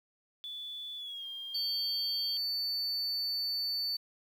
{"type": "tone with pitch glide", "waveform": "sine", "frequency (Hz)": [3460, 3210], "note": ["A7", "G7"], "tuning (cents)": [-30, 40], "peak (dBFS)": -39, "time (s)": [0.44, 2.37], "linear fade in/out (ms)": 0, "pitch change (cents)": -130, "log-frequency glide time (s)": [0.97, 1.26]}
{"type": "tone", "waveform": "triangle", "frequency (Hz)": 4500, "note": "C#8", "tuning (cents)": 25, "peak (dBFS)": -30, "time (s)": [1.54, 3.97], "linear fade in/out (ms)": 10}
{"effects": ["10-bit"]}